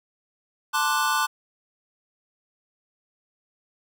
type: chord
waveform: square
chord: D dominant seventh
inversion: second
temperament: equal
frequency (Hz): 880 / 1046.5 / 1174.7 / 1480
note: A5 / C6 / D6 / F#6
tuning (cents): 0 / 0 / 0 / 0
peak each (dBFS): -28 / -28 / -27 / -27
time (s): 0.73-1.27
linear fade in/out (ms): 20
effects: none